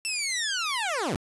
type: linear sweep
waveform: 15% pulse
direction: down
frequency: 2700 to 73.42 Hz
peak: -20 dBFS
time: 0.05-1.16 s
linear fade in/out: 0 ms
effects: resampled to 24000 Hz + 8-bit

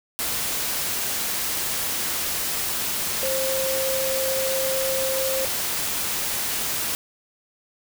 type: tone in noise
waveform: sine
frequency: 530 Hz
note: C5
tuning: 22 cents sharp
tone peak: -24 dBFS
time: 3.23-5.45 s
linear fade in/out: 0 ms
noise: white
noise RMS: -26 dBFS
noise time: 0.19-6.95 s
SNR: -1 dB
effects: none

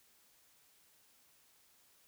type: silence
effects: white hiss -68 dBFS RMS until 2.07 s

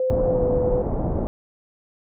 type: tone with pitch glide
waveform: sine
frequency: 515 to 498.3 Hz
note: C5 to B4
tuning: -28 to +15 cents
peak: -19 dBFS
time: 0-0.82 s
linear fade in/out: 2 ms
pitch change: -57 cents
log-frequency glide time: 0.24-0.43 s
type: low-pass noise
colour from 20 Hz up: pink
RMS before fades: -24 dBFS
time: 0.1-1.27 s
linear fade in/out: 0 ms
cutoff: 740 Hz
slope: 24 dB/octave
effects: none

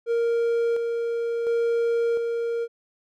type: tone with tremolo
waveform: triangle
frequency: 466.2 Hz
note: A#4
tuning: in tune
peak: -18 dBFS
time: 0.06-2.68 s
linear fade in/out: 50 ms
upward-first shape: square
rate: 0.71 Hz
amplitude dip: 35%
effects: none

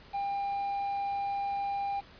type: tone with quantisation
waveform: triangle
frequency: 799 Hz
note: G5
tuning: 33 cents sharp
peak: -28 dBFS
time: 0.13-2.01 s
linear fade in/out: 20 ms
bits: 8
effects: pink hiss -54 dBFS RMS until 2.19 s + resampled to 11025 Hz

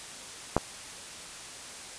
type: clicks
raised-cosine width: 1 ms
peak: -7 / -21 dBFS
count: 2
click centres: 0.566 / 0.579 s
effects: white hiss -43 dBFS RMS until 1.98 s + resampled to 22050 Hz

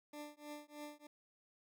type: tone with tremolo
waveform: 20% pulse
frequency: 296.1 Hz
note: D4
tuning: 14 cents sharp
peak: -40 dBFS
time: 0.13-1.07 s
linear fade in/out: 5 ms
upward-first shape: triangle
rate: 3.2 Hz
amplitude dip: 100%
effects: none

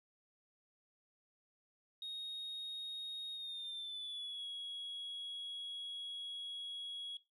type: tone with pitch glide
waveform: sine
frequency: 3735 to 3328 Hz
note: A#7 to G#7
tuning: +3 to +3 cents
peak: -40 dBFS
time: 2.02-7.17 s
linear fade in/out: 2 ms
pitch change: -200 cents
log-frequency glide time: 3.33-4.46 s
effects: noise-tail reverb RT60 0.2 s tail -18 dB re dry + tanh soft clip ceiling -40 dBFS

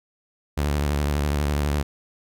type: tone with vibrato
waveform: sawtooth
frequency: 72.8 Hz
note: D2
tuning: 15 cents flat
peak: -17 dBFS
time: 0.57-1.83 s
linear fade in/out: 10 ms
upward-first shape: square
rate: 12 Hz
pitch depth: 51 cents each way
effects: none

